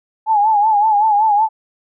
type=tone with vibrato; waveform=sine; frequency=849 Hz; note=G#5; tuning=38 cents sharp; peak=-10 dBFS; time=0.26-1.49 s; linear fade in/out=50 ms; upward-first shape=sine; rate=5.3 Hz; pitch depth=81 cents each way; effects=none